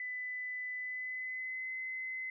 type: tone with pitch glide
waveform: sine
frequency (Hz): 2000 to 2043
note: B6 to C7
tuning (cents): +21 to -42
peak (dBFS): -37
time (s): 0-2.3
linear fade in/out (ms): 2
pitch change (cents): +37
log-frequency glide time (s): 0.77-1.73
effects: none